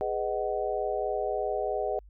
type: chord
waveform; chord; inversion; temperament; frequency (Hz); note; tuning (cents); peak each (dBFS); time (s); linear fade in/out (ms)
sine; G# minor seventh; none; just; 415.3 / 498.4 / 623 / 747.5; G#4 / B4 / D#5 / F#5; 0 / +16 / +2 / +17; -32 / -34 / -32 / -33; 0.01-1.99; 0
effects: added 50 Hz sine -49 dBFS peak until 2.09 s